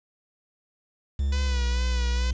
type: tone with pitch glide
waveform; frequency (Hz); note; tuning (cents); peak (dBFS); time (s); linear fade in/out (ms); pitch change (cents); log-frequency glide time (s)
triangle; 69.3 to 61.03; C#2 to B1; 0 to -20; -20; 1.19-2.33; 5; -220; 1.39-1.67
type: tone with vibrato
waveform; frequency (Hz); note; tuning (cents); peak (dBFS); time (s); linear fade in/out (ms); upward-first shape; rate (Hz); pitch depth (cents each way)
5% pulse; 493.9; B4; 0; -22; 1.32-2.31; 5; sine; 2.3; 45
effects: resampled to 16000 Hz + 8-bit